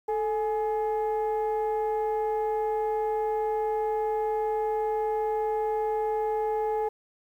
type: tone pair together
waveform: sine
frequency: 437.5 / 837.2 Hz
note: A4 / G#5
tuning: -10 / +14 cents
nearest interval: major seventh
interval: 1124 cents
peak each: -25 / -27 dBFS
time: 0.08-6.89 s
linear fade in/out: 10 ms
effects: tanh soft clip ceiling -21 dBFS + 10-bit